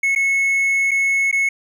triangle tone with dropouts, 2192 Hz, C#7, 20 cents flat, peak -13 dBFS, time 0.03-1.49 s, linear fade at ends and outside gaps 5 ms, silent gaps 0.151-0.159 / 0.91-0.914 / 1.314-1.326 s, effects none

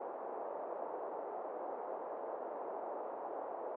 pink band-pass noise, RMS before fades -43 dBFS, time 0-3.76 s, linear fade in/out 10 ms, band 450 to 860 Hz, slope 24 dB/octave, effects none

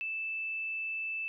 sine tone, 2637 Hz, E7, in tune, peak -33 dBFS, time 0.01-1.28 s, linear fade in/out 0 ms, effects none

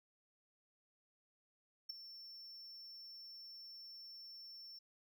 triangle tone with ADSR envelope, 5410 Hz, E8, 44 cents sharp, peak -37 dBFS, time 1.89-4.79 s, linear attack 10 ms, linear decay 11 ms, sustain -13 dB, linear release 7 ms, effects none

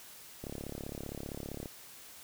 click train, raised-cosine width 2 ms, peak -27 dBFS, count 44, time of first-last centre 0.44-1.658 s, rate 35.3 Hz, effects white hiss -52 dBFS RMS until 2.23 s

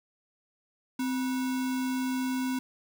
sine tone with sample-and-hold, 258.5 Hz, C4, 21 cents flat, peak -27 dBFS, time 0.99-2.59 s, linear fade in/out 5 ms, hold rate 1225 Hz, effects none

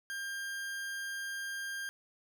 40% pulse tone, 1600 Hz, G6, 35 cents sharp, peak -36 dBFS, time 0.1-1.89 s, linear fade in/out 0 ms, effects none

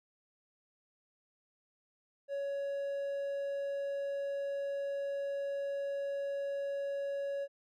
triangle tone, 559 Hz, C#5, 14 cents sharp, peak -32 dBFS, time 2.28-7.48 s, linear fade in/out 50 ms, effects none

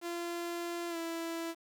sawtooth tone with pitch glide, 343.4 to 331.9 Hz, F4 to E4, -29 to +12 cents, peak -32 dBFS, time 0.01-1.55 s, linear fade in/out 50 ms, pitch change -59 cents, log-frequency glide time 0.89-0.97 s, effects 10-bit

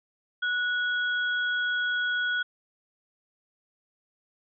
sine tone pair together, 1468 / 3319 Hz, F#6 / G#7, -14 / -2 cents, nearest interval octave + major second, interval 1412 cents, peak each -25 / -34 dBFS, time 0.42-2.43 s, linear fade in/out 10 ms, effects none

